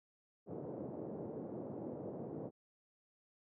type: band-pass noise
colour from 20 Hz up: white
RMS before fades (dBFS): -45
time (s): 0.46-2.51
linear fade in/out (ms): 50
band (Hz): 120 to 550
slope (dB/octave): 24
effects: none